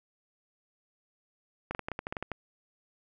clicks, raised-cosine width 0.5 ms, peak -19 dBFS, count 11, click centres 1.71 / 1.749 / 1.793 / 1.885 / 1.917 / 1.991 / 2.069 / 2.125 / 2.168 / 2.226 / 2.317 s, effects none

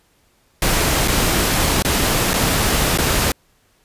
pink noise with dropouts, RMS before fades -17 dBFS, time 0.62-3.32 s, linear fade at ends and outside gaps 2 ms, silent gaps 1.077-1.081 / 1.824-1.848 / 2.334-2.339 / 2.976-2.985 s, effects pink hiss -59 dBFS RMS until 3.84 s + resampled to 32000 Hz

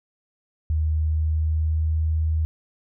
sine tone with pitch glide, 77.9 to 79.08 Hz, D#2 to D#2, +3 to +29 cents, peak -19 dBFS, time 0.7-2.45 s, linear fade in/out 0 ms, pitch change +26 cents, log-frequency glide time 0.95-2.07 s, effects none

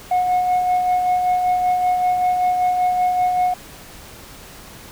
sine tone with tremolo, 727 Hz, F#5, 31 cents flat, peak -11 dBFS, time 0.11-3.54 s, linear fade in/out 5 ms, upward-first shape sine, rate 5.2 Hz, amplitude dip 45%, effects tanh soft clip ceiling -13 dBFS + pink hiss -40 dBFS RMS until 4.91 s

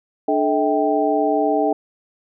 sine tone cluster, 296.2 / 432.6 / 640 / 784 Hz, D4 / A4 / D#5 / G5, +15 / -29 / +49 / 0 cents, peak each -21 dBFS, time 0.28-1.73 s, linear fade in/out 5 ms, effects none

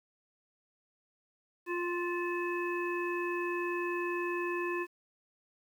harmonic tone with a mistuned harmonic, 350 Hz, F4, 4 cents sharp, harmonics 1 / 3 / 5 / 7, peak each -33 / -38 / -40 / -41 dBFS, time 1.66-4.87 s, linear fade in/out 50 ms, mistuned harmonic 7, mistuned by +89 cents, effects 10-bit

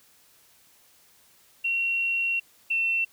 sine tone pair in turn, 2735 / 2699 Hz, F7 / E7, -37 / +40 cents, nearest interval unison, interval 23 cents, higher first, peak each -23 / -22 dBFS, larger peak second, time 1.64-2.4 / 2.7-3.05 s, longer first, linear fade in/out 10 ms, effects white hiss -59 dBFS RMS until 3.12 s

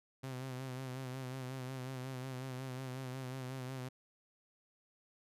sawtooth tone with vibrato, 129.8 Hz, C3, 13 cents flat, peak -37 dBFS, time 0.23-3.89 s, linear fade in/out 10 ms, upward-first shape sine, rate 5.5 Hz, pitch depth 48 cents each way, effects resampled to 32000 Hz

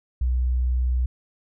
sine tone, 62.3 Hz, B1, 16 cents sharp, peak -19 dBFS, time 0.21-1.06 s, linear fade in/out 5 ms, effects none

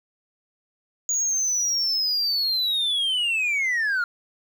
sine linear sweep, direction down, 6800 to 1385 Hz, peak -18 dBFS, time 1.09-4.04 s, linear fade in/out 2 ms, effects tanh soft clip ceiling -20 dBFS + 9-bit

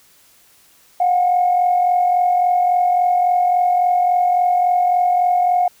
sine tone pair together, 718.4 / 762 Hz, F5 / G5, +49 / -49 cents, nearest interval minor second, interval 102 cents, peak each -12 / -22 dBFS, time 1-5.68 s, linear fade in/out 5 ms, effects tanh soft clip ceiling -7 dBFS + white hiss -52 dBFS RMS until 5.8 s

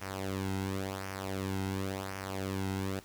sawtooth tone with flanger, 96.2 Hz, G2, 32 cents flat, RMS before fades -36 dBFS, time 0.01-3 s, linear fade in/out 10 ms, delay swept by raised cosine 0.25 to 1.75 ms, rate 0.93 Hz, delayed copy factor -0.7, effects pink hiss -56 dBFS RMS until 3.04 s

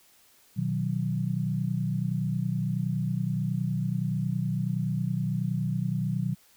sine chord, B major, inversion none, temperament equal, 123.47 / 155.56 / 185 Hz, B2 / D#3 / F#3, 0 / 0 / 0 cents, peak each -30 dBFS, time 0.56-6.35 s, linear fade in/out 20 ms, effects white hiss -60 dBFS RMS until 6.56 s

